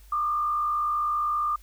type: tone with frequency modulation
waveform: sine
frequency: 1200 Hz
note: D6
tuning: 37 cents sharp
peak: -23 dBFS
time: 0.12-1.56 s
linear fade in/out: 5 ms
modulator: 55.2 Hz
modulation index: 0.52
effects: added 50 Hz sine -48 dBFS peak until 1.62 s + white hiss -59 dBFS RMS until 1.62 s